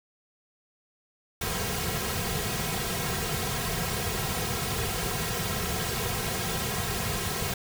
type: noise with comb filter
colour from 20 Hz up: pink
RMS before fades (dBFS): -30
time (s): 1.41-7.54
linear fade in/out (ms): 5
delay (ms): 3.4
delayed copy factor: -0.85
effects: none